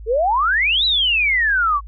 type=exponential two-way sweep; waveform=sine; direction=up then down; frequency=422.8 to 4014 to 1093 Hz; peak=-14 dBFS; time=0.06-1.81 s; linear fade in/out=50 ms; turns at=0.85 s; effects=added 53 Hz sine -32 dBFS peak until 1.87 s